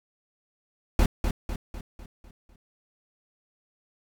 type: noise with echo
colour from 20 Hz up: brown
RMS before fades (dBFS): -19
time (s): 0.99-1.06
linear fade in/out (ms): 2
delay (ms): 250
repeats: 6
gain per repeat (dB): -6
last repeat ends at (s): 2.56
effects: none